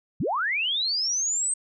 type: linear sweep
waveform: sine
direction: up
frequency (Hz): 93.5 to 8372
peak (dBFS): -23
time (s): 0.2-1.54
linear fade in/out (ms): 5
effects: none